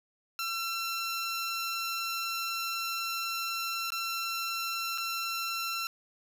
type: tone with dropouts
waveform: 15% pulse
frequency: 1352 Hz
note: E6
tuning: 43 cents sharp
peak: -25 dBFS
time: 0.39-5.87 s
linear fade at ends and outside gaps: 1 ms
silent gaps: 3.904-3.92 / 4.977-4.981 s
effects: none